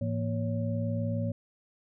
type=tone cluster; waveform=sine; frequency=108.3 / 167.9 / 235.2 / 559 Hz; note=A2 / E3 / A#3 / C#5; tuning=-27 / +32 / +16 / +14 cents; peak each=-30 / -36 / -34 / -37 dBFS; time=0.01-1.32 s; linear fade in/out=5 ms; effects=none